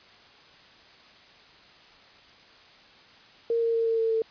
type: tone with pitch steps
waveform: sine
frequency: 463.1 / 459.9 / 456.7 / 453.6 / 450.4 / 447.3 Hz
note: A#4 / A#4 / A#4 / A#4 / A4 / A4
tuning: -11 / -23 / -36 / -47 / +40 / +28 cents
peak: -22 dBFS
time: 3.5-4.22 s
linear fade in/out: 2 ms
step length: 120 ms
effects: white hiss -53 dBFS RMS until 4.3 s + resampled to 11025 Hz